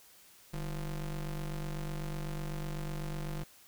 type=ring-modulated tone; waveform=square; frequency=88 Hz; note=F2; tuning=14 cents sharp; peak=-33 dBFS; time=0.53-3.44 s; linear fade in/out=10 ms; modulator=64 Hz; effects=white hiss -59 dBFS RMS until 3.67 s